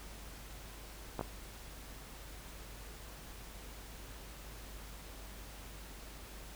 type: clicks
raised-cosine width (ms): 1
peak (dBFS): -22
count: 2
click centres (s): 1.193 / 1.211
effects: added 50 Hz sine -50 dBFS peak until 6.55 s + pink hiss -52 dBFS RMS until 6.55 s